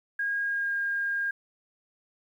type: tone with pitch glide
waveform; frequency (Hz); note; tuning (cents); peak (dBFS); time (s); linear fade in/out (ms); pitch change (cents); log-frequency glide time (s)
sine; 1631 to 1615.1; G#6 to G#6; -32 to -49; -26; 0.19-1.31; 5; -17; 0.41-0.76
effects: 10-bit